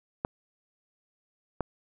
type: clicks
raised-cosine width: 1 ms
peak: -14 dBFS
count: 2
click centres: 0.249 / 1.607 s
effects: none